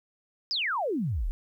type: exponential sweep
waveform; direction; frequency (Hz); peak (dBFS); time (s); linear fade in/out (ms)
sine; down; 5300 to 31.17; -26; 0.51-1.31; 0
effects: 11-bit